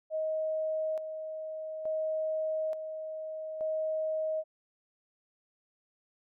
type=tone with tremolo; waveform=sine; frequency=629 Hz; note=D#5; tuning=19 cents sharp; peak=-29 dBFS; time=0.1-4.44 s; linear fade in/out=50 ms; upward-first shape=square; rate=0.57 Hz; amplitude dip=55%; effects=none